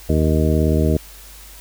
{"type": "harmonic tone", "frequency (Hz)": 77.78, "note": "D#2", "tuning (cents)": 0, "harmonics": [1, 2, 3, 4, 5, 6, 8], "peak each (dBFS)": [-17, -20, -22, -23, -24, -25, -26], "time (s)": [0.09, 0.97], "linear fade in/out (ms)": 5, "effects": ["added 50 Hz sine -41 dBFS peak until 1.6 s", "white hiss -42 dBFS RMS until 1.6 s"]}